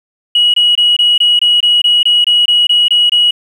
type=tone bursts; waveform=sine; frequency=2911 Hz; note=F#7; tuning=29 cents flat; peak=-5 dBFS; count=14; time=0.35-3.309 s; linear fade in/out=5 ms; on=190 ms; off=23 ms; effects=tanh soft clip ceiling -2 dBFS + 7-bit